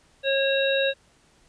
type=harmonic tone; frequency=545 Hz; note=C#5; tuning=29 cents flat; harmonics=1 / 3 / 5 / 7; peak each=-22 / -28 / -29 / -28 dBFS; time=0.23-0.94 s; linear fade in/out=50 ms; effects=pink hiss -60 dBFS RMS until 1.48 s + resampled to 22050 Hz